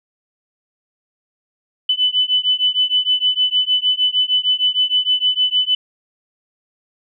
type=beating tone pair; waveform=sine; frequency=2999 / 3005.5 Hz; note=F#7 / F#7; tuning=+23 / +26 cents; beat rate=6.5 Hz; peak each=-17 dBFS; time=1.89-5.75 s; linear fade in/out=5 ms; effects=none